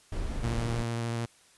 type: noise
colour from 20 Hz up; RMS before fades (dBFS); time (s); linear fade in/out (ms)
brown; -33; 0.12-0.83; 5
type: tone with vibrato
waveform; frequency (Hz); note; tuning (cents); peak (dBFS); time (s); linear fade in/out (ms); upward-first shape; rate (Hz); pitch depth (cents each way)
sawtooth; 116.54; A#2; 0; -26; 0.43-1.26; 10; triangle; 13; 21
effects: white hiss -60 dBFS RMS until 1.57 s + resampled to 24000 Hz